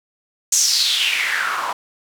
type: noise with band-pass filter sweep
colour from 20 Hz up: white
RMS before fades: -19 dBFS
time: 0.52-1.73 s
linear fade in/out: 5 ms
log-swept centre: 7000 to 910 Hz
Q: 5
effects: none